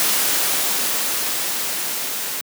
white noise with level ramp, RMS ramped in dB -18 to -26 dBFS, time 0-2.41 s, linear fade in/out 0 ms, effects high-pass 200 Hz 12 dB/octave

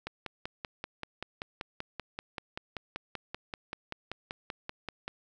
click train, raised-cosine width 0.3 ms, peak -20 dBFS, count 27, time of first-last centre 0.07-5.08 s, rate 5.19 Hz, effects none

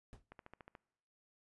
brown noise with exponential decay, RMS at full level -47 dBFS, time 0.13-0.25 s, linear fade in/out 0 ms, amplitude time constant 26 ms
click train, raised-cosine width 0.5 ms, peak -37 dBFS, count 7, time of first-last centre 0.32-0.752 s, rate 13.9 Hz
effects noise-tail reverb RT60 1.0 s tail -25 dB re dry + resampled to 24000 Hz

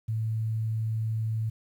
sine tone, 110.9 Hz, A2, 14 cents sharp, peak -26 dBFS, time 0.08-1.5 s, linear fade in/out 10 ms, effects 10-bit

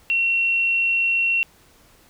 sine tone, 2727 Hz, F7, 42 cents flat, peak -17 dBFS, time 0.1-1.43 s, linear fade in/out 0 ms, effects pink hiss -54 dBFS RMS until 2.09 s

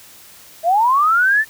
sine linear sweep, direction up, 635 to 1800 Hz, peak -11 dBFS, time 0.63-1.45 s, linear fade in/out 50 ms, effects white hiss -43 dBFS RMS until 1.49 s

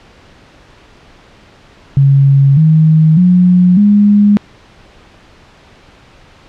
sine tone with pitch steps, 138 / 157.61 / 180 / 205.6 Hz, C#3 / D#3 / F#3 / G#3, -7 / +23 / -47 / -17 cents, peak -4 dBFS, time 1.97-4.37 s, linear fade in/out 0 ms, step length 600 ms, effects pink hiss -42 dBFS RMS until 6.48 s + low-pass 4000 Hz 12 dB/octave

